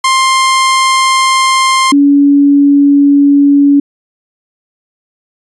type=tone pair in turn; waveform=sawtooth / sine; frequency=1054 / 283.5 Hz; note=C6 / C#4; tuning=+12 / +39 cents; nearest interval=octave + major seventh; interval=2273 cents; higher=first; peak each=-3 dBFS; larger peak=neither; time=0.04-1.92 / 1.92-3.8 s; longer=neither; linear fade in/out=5 ms; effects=resampled to 24000 Hz